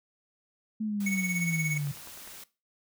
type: exponential sweep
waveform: sine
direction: down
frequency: 220 to 140.5 Hz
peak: -28 dBFS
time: 0.8-1.92 s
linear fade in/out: 10 ms
type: noise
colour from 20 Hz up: white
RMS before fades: -46 dBFS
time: 1-2.44 s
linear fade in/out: 5 ms
type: tone with tremolo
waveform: square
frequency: 2217 Hz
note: C#7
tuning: in tune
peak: -28 dBFS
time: 1.06-1.78 s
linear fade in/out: 5 ms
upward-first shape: sine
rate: 17 Hz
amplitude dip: 70%
type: click train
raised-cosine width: 0.5 ms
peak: -33 dBFS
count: 6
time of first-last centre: 1.77-2.276 s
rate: 9.89 Hz
effects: noise-tail reverb RT60 0.3 s tail -19 dB re dry